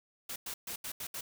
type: noise bursts at uneven times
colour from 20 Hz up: white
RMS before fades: -40 dBFS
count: 6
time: 0.29-0.36 / 0.46-0.54 / 0.67-0.76 / 0.84-0.92 / 1-1.07 / 1.14-1.21 s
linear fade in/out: 5 ms
effects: none